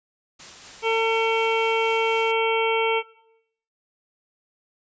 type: noise with tremolo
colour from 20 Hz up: white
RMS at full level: -41 dBFS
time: 0.39-2.32 s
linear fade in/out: 10 ms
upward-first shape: sine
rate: 4.1 Hz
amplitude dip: 25%
type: harmonic tone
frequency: 450 Hz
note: A4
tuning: 39 cents sharp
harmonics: 1 / 2 / 3 / 5 / 6 / 7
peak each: -21 / -25 / -31 / -27 / -31 / -32 dBFS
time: 0.82-3.03 s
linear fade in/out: 50 ms
effects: noise-tail reverb RT60 0.7 s tail -17 dB re dry + resampled to 16000 Hz